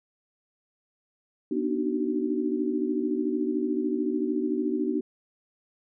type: tone cluster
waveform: sine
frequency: 243.9 / 294.4 / 308 / 377.4 Hz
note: B3 / D4 / D#4 / F#4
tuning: -21 / +4 / -17 / +34 cents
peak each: -30 dBFS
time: 1.51-5.01 s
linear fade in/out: 5 ms
effects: none